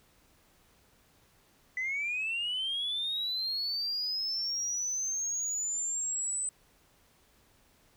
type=linear sweep; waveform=sine; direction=up; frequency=1990 to 8100 Hz; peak=-29 dBFS; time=1.77-6.49 s; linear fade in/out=2 ms; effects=tanh soft clip ceiling -27 dBFS + pink hiss -65 dBFS RMS until 7.96 s